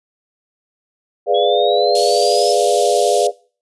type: chord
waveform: sine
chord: G# diminished seventh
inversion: none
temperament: equal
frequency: 415.3 / 493.9 / 587.3 / 698.5 Hz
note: G#4 / B4 / D5 / F5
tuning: 0 / 0 / 0 / 0 cents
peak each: -17 dBFS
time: 1.26-3.32 s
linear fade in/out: 50 ms
type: exponential sweep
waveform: sine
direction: up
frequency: 3322 to 5274 Hz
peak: -22 dBFS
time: 1.34-2.53 s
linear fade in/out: 10 ms
type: high-pass noise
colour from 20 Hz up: pink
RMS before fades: -25 dBFS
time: 1.95-3.27 s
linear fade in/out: 2 ms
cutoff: 3000 Hz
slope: 48 dB/octave
effects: noise-tail reverb RT60 0.4 s tail -22 dB re dry + resampled to 24000 Hz